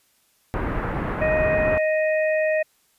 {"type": "low-pass noise", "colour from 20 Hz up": "pink", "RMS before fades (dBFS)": -26, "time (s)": [0.54, 1.78], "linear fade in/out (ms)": 0, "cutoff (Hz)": 1800, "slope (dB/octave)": 24}
{"type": "harmonic tone", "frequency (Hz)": 623, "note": "D#5", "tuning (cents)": 2, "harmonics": [1, 3, 4], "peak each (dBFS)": [-19, -27, -31], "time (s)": [1.21, 2.63], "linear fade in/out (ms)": 10}
{"effects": ["white hiss -63 dBFS RMS until 2.98 s", "resampled to 32000 Hz"]}